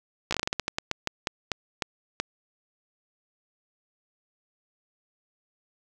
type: slowing click train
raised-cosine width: 0.2 ms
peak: -9 dBFS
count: 17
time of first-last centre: 0.31-2.2 s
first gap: 15 ms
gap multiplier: 1.24
effects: none